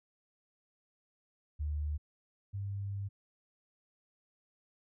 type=tone pair in turn; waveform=sine; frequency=74.6 / 99.58 Hz; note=D2 / G2; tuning=+28 / +28 cents; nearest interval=perfect fourth; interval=500 cents; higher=second; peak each=-32 / -35 dBFS; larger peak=first; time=1.59-1.98 / 2.53-3.09 s; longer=second; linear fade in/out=20 ms; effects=none